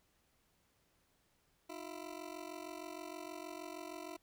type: ring-modulated tone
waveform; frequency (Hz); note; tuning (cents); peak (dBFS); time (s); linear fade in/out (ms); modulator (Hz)
20% pulse; 334.1; E4; +23; -37; 1.69-4.17; 10; 23.2
effects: pink hiss -75 dBFS RMS until 4.22 s